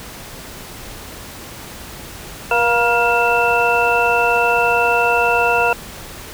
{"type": "tone cluster", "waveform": "sine", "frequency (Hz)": [477.3, 703, 955, 1406, 2671], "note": ["A#4", "F5", "A#5", "F6", "E7"], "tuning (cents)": [41, 11, 42, 11, 22], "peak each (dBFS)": -19, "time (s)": [2.51, 5.73], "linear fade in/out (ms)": 2, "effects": ["pink hiss -34 dBFS RMS until 6.33 s"]}